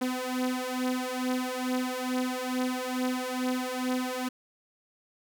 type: beating tone pair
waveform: sawtooth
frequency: 252.4 / 254.7 Hz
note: B3 / C4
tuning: +38 / -46 cents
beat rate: 2.3 Hz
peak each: -28 / -27 dBFS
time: 0.01-4.29 s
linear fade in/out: 10 ms
effects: none